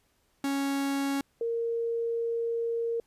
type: tone pair in turn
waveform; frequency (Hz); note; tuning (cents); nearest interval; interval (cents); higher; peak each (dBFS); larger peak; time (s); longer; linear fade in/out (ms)
45% pulse / sine; 276.9 / 463.4; C#4 / A#4; -2 / -10; major sixth; 892; second; -27; neither; 0.44-1.21 / 1.41-3; second; 2
effects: pink hiss -70 dBFS RMS until 3.06 s + resampled to 32000 Hz